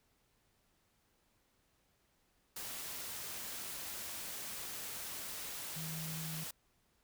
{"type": "tone in noise", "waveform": "sine", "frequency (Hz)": 160, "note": "D#3", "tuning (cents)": 49, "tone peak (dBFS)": -42, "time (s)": [5.76, 6.44], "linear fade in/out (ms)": 5, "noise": "white", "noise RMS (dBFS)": -44, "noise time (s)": [2.56, 6.51], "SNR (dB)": -1, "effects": ["pink hiss -75 dBFS RMS until 7.03 s"]}